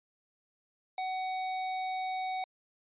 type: tone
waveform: square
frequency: 750 Hz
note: F#5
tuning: 23 cents sharp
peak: -33 dBFS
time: 0.98-2.44 s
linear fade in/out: 2 ms
effects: resampled to 8000 Hz